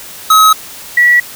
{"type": "tone pair in turn", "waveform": ["square", "sine"], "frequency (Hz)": [1278, 1938.5], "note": ["D#6", "B6"], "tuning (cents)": [46, -33], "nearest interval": "perfect fifth", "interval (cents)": 721, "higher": "second", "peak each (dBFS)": -4, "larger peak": "neither", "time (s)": [[0.3, 0.53], [0.97, 1.2]], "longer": "neither", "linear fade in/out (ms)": 5, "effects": ["white hiss -30 dBFS RMS until 1.35 s"]}